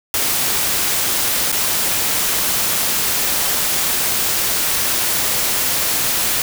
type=noise with dropouts; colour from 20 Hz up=white; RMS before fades=-18 dBFS; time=0.14-6.42 s; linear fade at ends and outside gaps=1 ms; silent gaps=1.518-1.525 s; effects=none